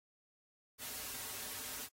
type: noise with comb filter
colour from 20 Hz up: white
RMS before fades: -44 dBFS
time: 0.78-1.89 s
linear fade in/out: 50 ms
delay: 5.9 ms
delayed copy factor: -0.85
effects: AAC 48 kbps